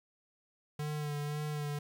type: tone with vibrato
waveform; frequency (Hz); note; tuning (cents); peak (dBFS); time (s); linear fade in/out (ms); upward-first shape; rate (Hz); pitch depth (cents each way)
square; 148.4; D3; +18; -35; 0.79-1.79; 5; sine; 1.9; 28
effects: 11-bit